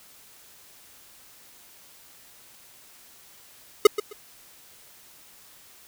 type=tone with echo; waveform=square; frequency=418.2 Hz; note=G#4; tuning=12 cents sharp; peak=-9 dBFS; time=3.85-3.87 s; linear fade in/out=5 ms; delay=130 ms; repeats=2; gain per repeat=-14 dB; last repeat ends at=4.13 s; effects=white hiss -52 dBFS RMS until 5.87 s